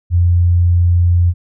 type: tone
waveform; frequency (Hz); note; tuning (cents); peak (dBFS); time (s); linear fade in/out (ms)
sine; 87.31; F2; 0; -8; 0.1-1.34; 50
effects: none